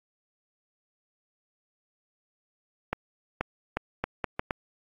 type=accelerating click train; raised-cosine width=0.5 ms; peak=-12 dBFS; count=7; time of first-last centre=2.93-4.508 s; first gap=480 ms; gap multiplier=0.75; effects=AAC 48 kbps